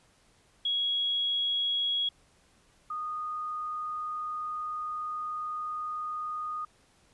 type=tone pair in turn; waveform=sine; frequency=3322 / 1233.6 Hz; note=G#7 / D#6; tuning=0 / -15 cents; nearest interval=octave + perfect fourth; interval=1715 cents; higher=first; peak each=-26 / -32 dBFS; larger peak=first; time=0.65-2.09 / 2.9-6.65 s; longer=second; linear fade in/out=5 ms; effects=pink hiss -64 dBFS RMS until 7.13 s + resampled to 24000 Hz